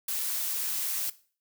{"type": "noise", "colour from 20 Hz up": "blue", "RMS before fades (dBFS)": -31, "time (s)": [0.08, 1.1], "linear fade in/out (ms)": 5, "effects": ["noise-tail reverb RT60 0.4 s tail -17 dB re dry"]}